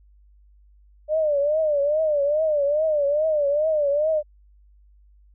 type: tone with vibrato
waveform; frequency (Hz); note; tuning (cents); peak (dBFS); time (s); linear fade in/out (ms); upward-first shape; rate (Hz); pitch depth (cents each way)
sine; 598; D5; +31; -18; 1.08-4.23; 50; triangle; 2.4; 130
effects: added 50 Hz sine -51 dBFS peak until 5.34 s